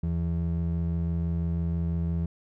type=ring-modulated tone; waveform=triangle; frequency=123.8 Hz; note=B2; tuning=5 cents sharp; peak=-20 dBFS; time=0.03-2.26 s; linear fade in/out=5 ms; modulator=43 Hz; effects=none